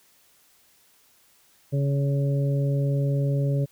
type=harmonic tone; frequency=140 Hz; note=C#3; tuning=18 cents sharp; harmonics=1 / 2 / 3 / 4; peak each=-21 / -34 / -34 / -33 dBFS; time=1.72-3.66 s; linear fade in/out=20 ms; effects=white hiss -60 dBFS RMS until 3.71 s